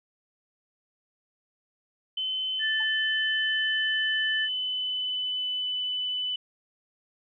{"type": "tone with pitch glide", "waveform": "sine", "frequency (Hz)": [3052, 2996], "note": ["G7", "F#7"], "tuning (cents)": [-47, 21], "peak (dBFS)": -27, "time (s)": [2.17, 6.36], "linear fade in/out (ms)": 5, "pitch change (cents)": -32, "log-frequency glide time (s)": [2.52, 5.72]}
{"type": "tone", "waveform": "sine", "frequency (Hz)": 1760, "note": "A6", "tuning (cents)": 0, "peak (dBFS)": -26, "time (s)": [2.59, 4.49], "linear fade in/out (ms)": 50}
{"type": "tone with exponential decay", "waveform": "triangle", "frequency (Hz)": 880, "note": "A5", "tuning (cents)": 0, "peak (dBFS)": -36, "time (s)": [2.8, 2.89], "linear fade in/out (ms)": 5, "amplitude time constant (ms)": 18}
{"effects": []}